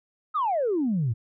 sine exponential sweep, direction down, 1318.5 to 104.1 Hz, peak -21 dBFS, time 0.34-1.14 s, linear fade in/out 20 ms, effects tanh soft clip ceiling -18 dBFS

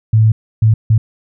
sine tone bursts at uneven times, 110 Hz, A2, in tune, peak -6 dBFS, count 3, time 0.13-0.32 / 0.62-0.74 / 0.9-0.98 s, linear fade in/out 5 ms, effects none

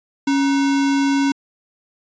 sine tone with sample-and-hold, 277.2 Hz, C#4, in tune, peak -14 dBFS, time 0.27-1.32 s, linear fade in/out 5 ms, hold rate 1225 Hz, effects resampled to 16000 Hz

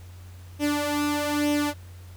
sawtooth tone with flanger, 293.7 Hz, D4, in tune, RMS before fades -25 dBFS, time 0.59-1.74 s, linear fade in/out 50 ms, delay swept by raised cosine 0.33 to 2.63 ms, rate 1.1 Hz, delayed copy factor +0.65, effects added 90 Hz sine -41 dBFS peak until 2.16 s + pink hiss -54 dBFS RMS until 2.16 s

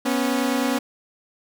sawtooth tone pair together, 244.9 / 274.6 Hz, B3 / C#4, -14 / -16 cents, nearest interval major second, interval 198 cents, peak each -19 dBFS, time 0.05-0.79 s, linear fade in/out 10 ms, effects none

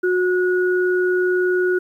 sine tone pair together, 364.1 / 1457.6 Hz, F#4 / F#6, -28 / -26 cents, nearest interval 2 octaves, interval 2402 cents, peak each -16 / -23 dBFS, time 0.03-1.79 s, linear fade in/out 10 ms, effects 9-bit

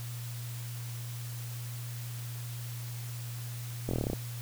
slowing click train, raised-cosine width 2 ms, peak -18 dBFS, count 10, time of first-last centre 3.89-4.133 s, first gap 22 ms, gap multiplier 1.05, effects added 119 Hz sine -37 dBFS peak until 4.41 s + white hiss -47 dBFS RMS until 4.41 s

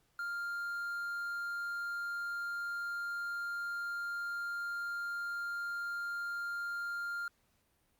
triangle tone with quantisation, 1399 Hz, F6, 3 cents sharp, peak -34 dBFS, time 0.19-7.28 s, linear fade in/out 2 ms, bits 10, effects pink hiss -74 dBFS RMS until 7.99 s + Opus 48 kbps

